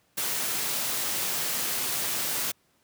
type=noise; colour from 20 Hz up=white; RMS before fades=-29 dBFS; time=0.17-2.52 s; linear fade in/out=10 ms; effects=pink hiss -67 dBFS RMS until 2.83 s + high-pass 100 Hz 12 dB/octave